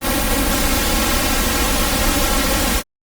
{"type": "noise with comb filter", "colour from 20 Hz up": "pink", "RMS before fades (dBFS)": -17, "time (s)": [0.01, 2.83], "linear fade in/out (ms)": 50, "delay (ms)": 3.7, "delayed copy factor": 0.85, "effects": ["Opus 32 kbps"]}